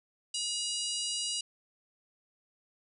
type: harmonic tone with a mistuned harmonic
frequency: 960 Hz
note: B5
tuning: 49 cents flat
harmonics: 3 / 4 / 5 / 6 / 7 / 8 / 9 / 10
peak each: -36 / -40 / -38 / -42 / -45 / -41 / -44 / -43 dBFS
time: 0.34-1.41 s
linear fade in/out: 5 ms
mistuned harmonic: 4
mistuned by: +30 cents
effects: none